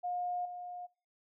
sine tone with level steps, 714 Hz, F5, 38 cents sharp, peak -33 / -41 dBFS, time 0.03-0.87 s, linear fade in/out 20 ms, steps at 0.45 s, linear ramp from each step 5 ms, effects noise-tail reverb RT60 0.4 s tail -26 dB re dry

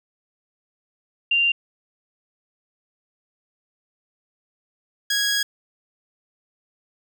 sine / 15% pulse tone pair in turn, 2782 / 1654.2 Hz, F7 / G#6, -7 / -7 cents, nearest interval major sixth, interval 900 cents, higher first, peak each -16 / -13 dBFS, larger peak second, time 1.31-1.52 / 5.1-5.43 s, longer second, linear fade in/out 5 ms, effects none

